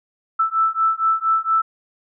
sine beating tone pair, 1318.5 / 1322.8 Hz, E6 / E6, 0 / +6 cents, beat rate 4.3 Hz, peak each -19 dBFS, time 0.39-1.62 s, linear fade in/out 10 ms, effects none

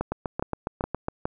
two click trains, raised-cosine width 1 ms, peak -13 / -12 dBFS, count 8 / 4, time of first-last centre 0.12-1.084 / 0.01-1.255 s, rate 7.26 / 2.41 Hz, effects none

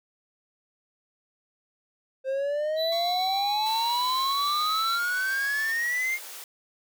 triangle exponential sweep, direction up, 523.3 to 2147 Hz, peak -23 dBFS, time 2.24-6.19 s, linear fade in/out 50 ms
triangle tone, 3973 Hz, B7, 10 cents sharp, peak -27 dBFS, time 2.76-5 s, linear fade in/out 50 ms
10% pulse tone with tremolo, 1113 Hz, C#6, 7 cents sharp, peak -31 dBFS, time 2.92-5.72 s, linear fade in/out 2 ms, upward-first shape sine, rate 7.2 Hz, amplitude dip 25%
white high-pass noise, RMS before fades -41 dBFS, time 3.66-6.44 s, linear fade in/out 2 ms, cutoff 380 Hz, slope 24 dB/octave
effects none

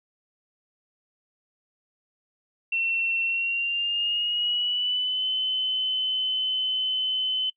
sine tone with pitch glide, 2709 to 3041 Hz, E7 to F#7, +47 to +47 cents, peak -23 dBFS, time 2.72-7.5 s, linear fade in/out 5 ms, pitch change +200 cents, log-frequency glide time 3.24-5.26 s, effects noise-tail reverb RT60 0.1 s tail -21 dB re dry

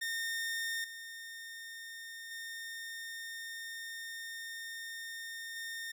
sawtooth tone with level steps, 1827 Hz, A#6, 35 cents flat, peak -31 / -41 / -38 / -36 dBFS, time 0.01-5.92 s, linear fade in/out 10 ms, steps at 0.84 / 2.31 / 5.56 s, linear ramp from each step 2 ms, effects none

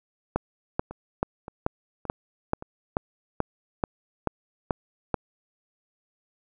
two click trains, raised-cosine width 1 ms, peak -23 / -9 dBFS, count 4 / 12, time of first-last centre 0.91-2.624 / 0.36-5.143 s, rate 1.75 / 2.3 Hz, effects none

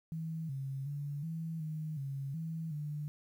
sine tone with pitch steps, 161.5 / 135.7 / 144.1 / 163.1 / 155.5 / 137.5 / 162.2 / 148.8 Hz, E3 / C#3 / D3 / E3 / D#3 / C#3 / E3 / D3, -35 / -36 / -33 / -18 / -1 / -14 / -28 / +23 cents, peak -36 dBFS, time 0.12-3.08 s, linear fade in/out 0 ms, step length 370 ms, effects 11-bit

